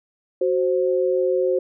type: tone pair together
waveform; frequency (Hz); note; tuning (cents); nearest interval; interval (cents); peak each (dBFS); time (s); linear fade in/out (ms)
sine; 371.5 / 525; F#4 / C5; +7 / +6; tritone; 599; -20; 0.41-1.59; 5
effects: none